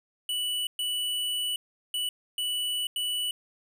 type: tone bursts at uneven times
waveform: square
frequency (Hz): 2960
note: F#7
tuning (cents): 0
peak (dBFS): -28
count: 5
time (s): 0.29-0.67 / 0.79-1.56 / 1.94-2.09 / 2.38-2.87 / 2.96-3.31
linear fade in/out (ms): 2
effects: none